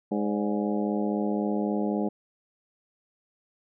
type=harmonic tone with a mistuned harmonic; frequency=103.83 Hz; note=G#2; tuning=in tune; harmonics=2 / 3 / 4 / 5 / 6 / 7 / 8; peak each=-27 / -31 / -33 / -35 / -37 / -38 / -39 dBFS; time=0.11-2.09 s; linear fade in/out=10 ms; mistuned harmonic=6; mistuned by=-81 cents; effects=none